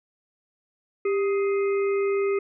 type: harmonic tone with a mistuned harmonic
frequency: 417.9 Hz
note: G#4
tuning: 11 cents sharp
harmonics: 1 / 3 / 5 / 6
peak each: -21 / -35 / -37 / -41 dBFS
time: 1.05-2.39 s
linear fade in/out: 5 ms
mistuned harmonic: 1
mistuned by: -91 cents
effects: none